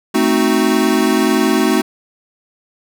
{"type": "chord", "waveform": "square", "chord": "A diminished seventh", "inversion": "none", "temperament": "equal", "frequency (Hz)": [220, 261.6, 311.1, 370], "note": ["A3", "C4", "Eb4", "Gb4"], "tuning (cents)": [0, 0, 0, 0], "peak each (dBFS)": -18, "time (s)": [0.14, 1.82], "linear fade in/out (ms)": 10, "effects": []}